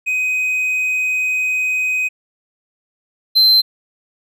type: tone pair in turn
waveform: triangle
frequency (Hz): 2511 / 4101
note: D#7 / C8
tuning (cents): +15 / -36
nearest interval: minor sixth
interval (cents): 849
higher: second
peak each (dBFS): -14 / -7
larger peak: second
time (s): 0.06-2.09 / 3.35-3.62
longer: first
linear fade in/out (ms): 20
effects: none